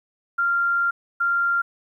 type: tone bursts at uneven times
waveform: sine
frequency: 1389 Hz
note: F6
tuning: 10 cents flat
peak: -18 dBFS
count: 2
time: 0.38-0.91 / 1.2-1.62 s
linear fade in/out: 10 ms
effects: 10-bit